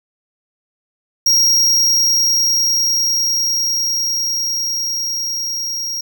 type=tone with level ramp; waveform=square; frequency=5610 Hz; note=F8; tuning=7 cents sharp; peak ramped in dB=-10 to -21 dBFS; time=1.26-6.01 s; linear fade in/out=5 ms; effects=none